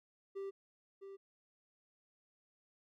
triangle tone with echo, 392 Hz, G4, in tune, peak -38 dBFS, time 0.35-0.51 s, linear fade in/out 20 ms, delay 660 ms, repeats 1, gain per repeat -8 dB, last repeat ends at 1.17 s, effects none

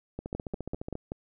two click trains, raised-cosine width 2 ms, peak -22 / -20 dBFS, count 12 / 5, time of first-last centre 0.19-0.954 / 0.35-1.119 s, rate 14.4 / 5.2 Hz, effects none

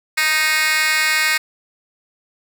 10% pulse tone with high-pass filter, 311.1 Hz, D#4, in tune, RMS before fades -17 dBFS, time 0.17-1.38 s, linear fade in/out 10 ms, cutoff 2200 Hz, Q 2.2, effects none

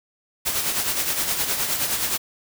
white noise with tremolo, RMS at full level -22 dBFS, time 0.45-2.18 s, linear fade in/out 20 ms, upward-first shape sine, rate 9.6 Hz, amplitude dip 50%, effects none

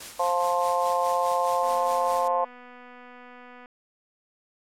white noise with tremolo, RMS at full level -38 dBFS, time 0-2.28 s, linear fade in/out 5 ms, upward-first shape sine, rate 4.8 Hz, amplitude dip 55%
harmonic tone, 175.8 Hz, F3, 12 cents sharp, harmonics 3 / 4 / 5 / 6, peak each -27 / -27 / -27 / -27 dBFS, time 0.19-2.45 s, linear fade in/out 10 ms
click train, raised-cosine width 0.5 ms, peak -33 dBFS, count 502, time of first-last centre 1.63-3.658 s, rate 247 Hz
effects low-pass 11000 Hz 12 dB/octave

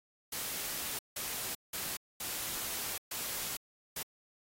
white noise bursts at uneven times, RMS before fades -38 dBFS, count 6, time 0.32-0.99 / 1.16-1.55 / 1.73-1.97 / 2.2-2.98 / 3.11-3.57 / 3.96-4.03 s, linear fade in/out 5 ms, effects AAC 48 kbps

